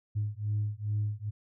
sine beating tone pair, 103.83 / 106.23 Hz, G#2 / G#2, 0 / +40 cents, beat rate 2.4 Hz, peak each -31 dBFS, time 0.15-1.31 s, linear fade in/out 20 ms, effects tanh soft clip ceiling -23 dBFS

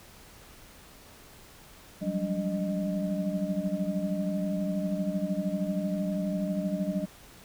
sine tone cluster, 176.6 / 189.9 / 202.6 / 289.7 / 615 Hz, F3 / F#3 / G#3 / D4 / D#5, +20 / +45 / -43 / -24 / -20 cents, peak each -36 / -30 / -35 / -37 / -35 dBFS, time 2.01-7.06 s, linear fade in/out 20 ms, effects pink hiss -52 dBFS RMS until 7.44 s

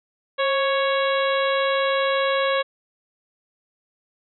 harmonic tone with a mistuned harmonic, 554.4 Hz, C#5, in tune, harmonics 1 / 2 / 3 / 4 / 5 / 6 / 7, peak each -21 / -25 / -28 / -31 / -33 / -32 / -33 dBFS, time 0.38-2.63 s, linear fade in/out 20 ms, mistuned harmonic 1, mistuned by -46 cents, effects none

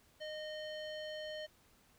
square tone with low-pass filter, 615 Hz, D#5, 20 cents flat, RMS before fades -44 dBFS, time 0.2-1.47 s, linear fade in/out 20 ms, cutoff 3700 Hz, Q 2.8, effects pink hiss -68 dBFS RMS until 1.98 s

